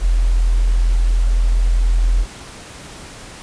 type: tone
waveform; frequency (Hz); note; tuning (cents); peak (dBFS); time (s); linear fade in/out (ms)
sine; 42.16; E1; +40; -11; 0-2.26; 50
effects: pink hiss -36 dBFS RMS until 3.42 s + resampled to 22050 Hz